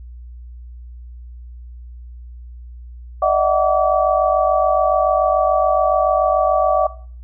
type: tone cluster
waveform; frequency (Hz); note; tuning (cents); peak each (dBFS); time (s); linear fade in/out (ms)
sine; 599 / 646 / 745 / 1149; D5 / E5 / F#5 / D6; +34 / -35 / +12 / -38; -18; 3.22-6.87; 5
effects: noise-tail reverb RT60 0.5 s tail -19 dB re dry + added 60 Hz sine -33 dBFS peak until 7.23 s